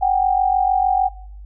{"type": "tone pair together", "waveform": "sine", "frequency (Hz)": [749.4, 796], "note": ["F#5", "G5"], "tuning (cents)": [22, 26], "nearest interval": "minor second", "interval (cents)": 104, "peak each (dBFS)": [-16, -18], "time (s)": [0.01, 1.09], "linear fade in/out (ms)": 20, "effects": ["noise-tail reverb RT60 0.6 s tail -20 dB re dry", "added 50 Hz sine -34 dBFS peak until 1.45 s"]}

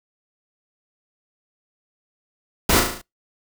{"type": "noise with echo", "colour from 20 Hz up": "pink", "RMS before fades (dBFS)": -17, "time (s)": [2.69, 2.8], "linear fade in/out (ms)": 5, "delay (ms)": 36, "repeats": 6, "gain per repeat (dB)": -4, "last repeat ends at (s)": 3.016, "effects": ["noise-tail reverb RT60 0.2 s tail -26 dB re dry"]}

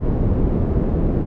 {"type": "low-pass noise", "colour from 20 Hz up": "pink", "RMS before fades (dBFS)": -18, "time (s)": [0, 1.26], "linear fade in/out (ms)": 50, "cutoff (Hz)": 370, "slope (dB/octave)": 12, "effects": []}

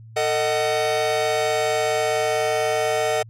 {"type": "chord", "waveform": "45% pulse", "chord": "D# diminished", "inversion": "second", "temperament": "just", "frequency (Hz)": [448, 622.3, 746.7], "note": ["A4", "D#5", "F#5"], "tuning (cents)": [31, 0, 16], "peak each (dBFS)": [-24, -23, -25], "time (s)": [0.16, 3.23], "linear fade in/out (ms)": 10, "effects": ["added 112 Hz sine -40 dBFS peak until 3.29 s", "low-pass 10000 Hz 12 dB/octave"]}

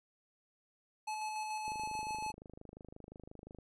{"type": "tone with tremolo", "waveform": "square", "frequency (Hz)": 860, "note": "A5", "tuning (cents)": -40, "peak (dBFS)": -37, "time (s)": [1.07, 2.32], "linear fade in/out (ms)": 10, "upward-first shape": "square", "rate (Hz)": 6.9, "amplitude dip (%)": 25}
{"type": "click train", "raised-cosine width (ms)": 2, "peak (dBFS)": -37, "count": 50, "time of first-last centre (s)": [1.68, 3.587], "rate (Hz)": 25.7}
{"effects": ["resampled to 24000 Hz"]}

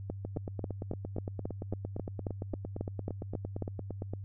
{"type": "two click trains", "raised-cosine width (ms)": 2, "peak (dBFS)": [-21, -24], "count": [14, 35], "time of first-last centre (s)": [[0.1, 3.623], [0.25, 4.136]], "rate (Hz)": [3.69, 8.75], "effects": ["added 98 Hz sine -39 dBFS peak until 4.24 s"]}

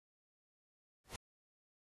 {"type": "noise with exponential growth", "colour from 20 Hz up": "pink", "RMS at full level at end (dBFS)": -40, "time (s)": [1.04, 1.16], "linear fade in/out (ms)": 2, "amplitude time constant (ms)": 26, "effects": ["AAC 32 kbps"]}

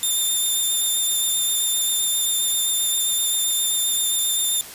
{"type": "tone with vibrato", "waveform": "5% pulse", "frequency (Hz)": 3597, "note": "A7", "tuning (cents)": 37, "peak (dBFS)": -12, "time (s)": [0.03, 4.61], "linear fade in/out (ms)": 0, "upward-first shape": "triangle", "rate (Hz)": 7.6, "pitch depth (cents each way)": 17, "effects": ["white hiss -38 dBFS RMS until 4.74 s", "resampled to 32000 Hz"]}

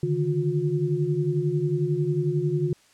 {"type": "tone cluster", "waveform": "sine", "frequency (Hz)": [143.1, 154.2, 358], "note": ["D3", "D#3", "F4"], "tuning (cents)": [-45, -15, 43], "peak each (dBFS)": -26, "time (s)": [0.03, 2.73], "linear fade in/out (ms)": 2, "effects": ["white hiss -58 dBFS RMS until 2.93 s", "low-pass 8000 Hz 12 dB/octave"]}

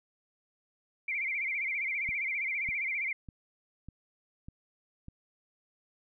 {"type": "tone with vibrato", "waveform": "sine", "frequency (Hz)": 2217, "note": "C#7", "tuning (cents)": 0, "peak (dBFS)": -30, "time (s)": [1.08, 3.13], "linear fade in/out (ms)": 5, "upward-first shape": "sine", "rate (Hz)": 15, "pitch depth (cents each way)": 130}
{"type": "click train", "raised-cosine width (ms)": 5, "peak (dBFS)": -32, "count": 6, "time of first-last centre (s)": [2.09, 5.084], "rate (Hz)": 1.67}
{"effects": []}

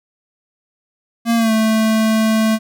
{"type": "tone with pitch glide", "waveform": "square", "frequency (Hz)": [231.6, 220.1], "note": ["A#3", "A3"], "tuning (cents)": [-11, 1], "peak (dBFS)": -13, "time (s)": [1.25, 2.59], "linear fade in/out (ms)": 50, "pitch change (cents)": -88, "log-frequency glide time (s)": [1.36, 1.52], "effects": []}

